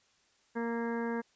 harmonic tone with a mistuned harmonic, 232.8 Hz, A#3, 2 cents flat, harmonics 1 / 2 / 3 / 4 / 5 / 6 / 7 / 8 / 9, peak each -34 / -36 / -48 / -41 / -49 / -53 / -43 / -53 / -53 dBFS, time 0.55-1.22 s, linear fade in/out 20 ms, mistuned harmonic 6, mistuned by -30 cents, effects white hiss -69 dBFS RMS until 1.35 s + resampled to 16000 Hz

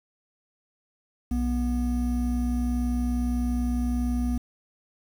triangle tone pair together, 60.8 / 243.2 Hz, B1 / B3, -26 / -26 cents, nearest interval 2 octaves, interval 2400 cents, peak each -24 dBFS, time 1.31-4.38 s, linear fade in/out 5 ms, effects 8-bit

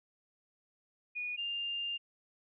sine tone pair in turn, 2457 / 2801 Hz, D#7 / F7, -22 / +4 cents, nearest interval major second, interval 226 cents, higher second, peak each -35 / -34 dBFS, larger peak second, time 1.15-1.37 / 1.37-1.98 s, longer second, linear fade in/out 20 ms, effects none

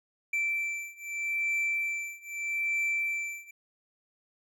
triangle beating tone pair, 2336 / 2336.8 Hz, D7 / D7, -10 / -9 cents, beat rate 0.8 Hz, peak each -31 / -30 dBFS, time 0.33-3.51 s, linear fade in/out 5 ms, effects none

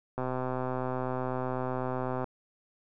click train, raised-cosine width 1 ms, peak -19 dBFS, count 265, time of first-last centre 0.18-2.243 s, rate 128 Hz, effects none

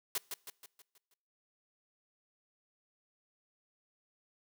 white noise with echo, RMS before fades -34 dBFS, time 0.15-0.18 s, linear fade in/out 2 ms, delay 160 ms, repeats 6, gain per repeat -6 dB, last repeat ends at 1.14 s, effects noise-tail reverb RT60 0.8 s tail -24 dB re dry + high-pass 200 Hz 12 dB/octave

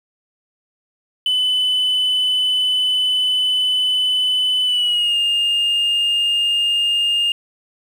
sine tone with pitch glide, 3009 to 2824 Hz, F#7 to F7, +28 to +19 cents, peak -13 dBFS, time 1.26-7.32 s, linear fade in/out 2 ms, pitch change -109 cents, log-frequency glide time 4.63-5.17 s, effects tanh soft clip ceiling -12 dBFS + 7-bit

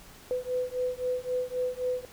sine beating tone pair, 499.8 / 503.6 Hz, B4 / B4, +21 / +34 cents, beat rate 3.8 Hz, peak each -31 dBFS, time 0.31-2.05 s, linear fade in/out 0 ms, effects pink hiss -51 dBFS RMS until 2.12 s

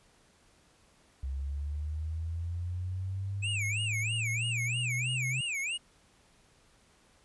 sine linear sweep, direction up, 65.9 to 130.81 Hz, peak -32 dBFS, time 1.23-5.41 s, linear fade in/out 5 ms
square tone with vibrato, 2489 Hz, D#7, in tune, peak -32 dBFS, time 3.42-5.78 s, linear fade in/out 20 ms, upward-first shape sine, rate 3.1 Hz, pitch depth 250 cents each way
effects pink hiss -64 dBFS RMS until 7.24 s + resampled to 24000 Hz

